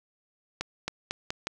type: accelerating click train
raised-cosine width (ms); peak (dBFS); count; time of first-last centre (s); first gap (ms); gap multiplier
0.2; -13; 5; 0.61-1.47; 270; 0.85
effects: none